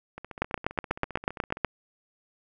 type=two click trains; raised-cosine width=0.5 ms; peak=-24 / -9 dBFS; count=22 / 11; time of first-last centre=0.18-1.571 / 0.42-1.647 s; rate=15.1 / 8.15 Hz; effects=none